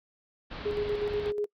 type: low-pass noise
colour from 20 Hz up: pink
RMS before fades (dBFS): -40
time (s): 0.5-1.32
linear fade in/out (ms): 20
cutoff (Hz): 4400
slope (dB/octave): 48
type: tone with tremolo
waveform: sine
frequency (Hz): 415.3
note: G#4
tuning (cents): 0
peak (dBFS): -26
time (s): 0.65-1.46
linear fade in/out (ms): 10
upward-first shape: square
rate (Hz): 8.2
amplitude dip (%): 45
effects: noise-tail reverb RT60 0.1 s tail -26 dB re dry